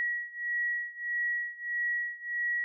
sine beating tone pair, 1917 / 1918.6 Hz, A#6 / A#6, +48 / +49 cents, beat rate 1.6 Hz, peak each -32 / -34 dBFS, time 0-2.64 s, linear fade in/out 0 ms, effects none

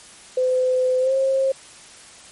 sine tone with pitch glide, 510 to 534.7 Hz, C5 to C5, -44 to +37 cents, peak -16 dBFS, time 0.37-1.52 s, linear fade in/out 5 ms, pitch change +81 cents, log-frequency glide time 1-1.13 s, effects white hiss -44 dBFS RMS until 2.31 s + MP3 48 kbps

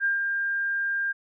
sine tone with ADSR envelope, 1600 Hz, G6, 35 cents sharp, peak -20 dBFS, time 0-1.13 s, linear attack 46 ms, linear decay 140 ms, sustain -4 dB, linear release 20 ms, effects none

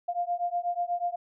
sine beating tone pair, 697 / 705.2 Hz, F5 / F5, -4 / +17 cents, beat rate 8.2 Hz, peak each -30 dBFS, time 0.08-1.16 s, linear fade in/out 10 ms, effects none

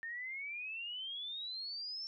sine exponential sweep, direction up, 1804 to 5440 Hz, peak -40 dBFS, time 0.03-2.07 s, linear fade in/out 0 ms, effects none

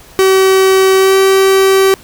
45% pulse tone with pitch glide, 381.6 to 385.6 Hz, G4 to G4, -47 to -28 cents, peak -6 dBFS, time 0.19-1.94 s, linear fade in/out 0 ms, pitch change +19 cents, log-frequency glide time 0.97-1.15 s, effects pink hiss -39 dBFS RMS until 2.03 s

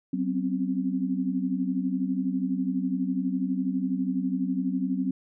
sine tone cluster, 188.5 / 255.8 / 267.9 Hz, F#3 / C4 / C4, +32 / -39 / +41 cents, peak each -29 dBFS, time 0.13-5.11 s, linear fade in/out 5 ms, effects none

